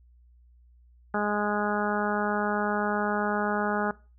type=harmonic tone; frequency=207.7 Hz; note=G#3; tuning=in tune; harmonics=1 / 2 / 3 / 4 / 5 / 6 / 7 / 8; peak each=-30 / -32 / -33 / -31 / -38 / -34 / -33 / -39 dBFS; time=1.14-3.91 s; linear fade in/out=2 ms; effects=noise-tail reverb RT60 0.3 s tail -20 dB re dry + added 60 Hz sine -54 dBFS peak until 4.18 s